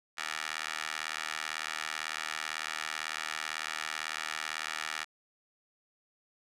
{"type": "tone with high-pass filter", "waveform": "15% pulse", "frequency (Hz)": 78, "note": "D#2", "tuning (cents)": 5, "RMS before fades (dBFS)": -37, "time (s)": [0.17, 5.05], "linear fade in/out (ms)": 20, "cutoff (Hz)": 1600, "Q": 1.4, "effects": ["low-pass 9000 Hz 12 dB/octave"]}